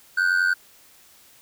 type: ring-modulated tone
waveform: triangle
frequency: 1500 Hz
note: F#6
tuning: 23 cents sharp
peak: -13 dBFS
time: 0.17-0.54 s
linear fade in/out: 10 ms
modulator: 45.4 Hz
effects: white hiss -53 dBFS RMS until 1.41 s